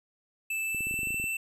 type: tone with pitch glide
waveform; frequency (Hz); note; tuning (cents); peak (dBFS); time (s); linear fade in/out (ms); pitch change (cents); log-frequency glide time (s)
square; 2637 to 2668; E7 to E7; 0 to +20; -30; 0.5-1.37; 5; +20; 0.62-1.1
type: clicks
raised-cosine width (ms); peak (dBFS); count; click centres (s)
3; -29; 12; 0.747 / 0.807 / 0.87 / 0.911 / 0.941 / 0.991 / 1.032 / 1.072 / 1.106 / 1.144 / 1.199 / 1.241
effects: none